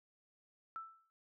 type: tone with exponential decay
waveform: sine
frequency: 1324 Hz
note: E6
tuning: 7 cents sharp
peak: -39 dBFS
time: 0.76-1.1 s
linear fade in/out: 0 ms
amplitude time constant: 72 ms
effects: none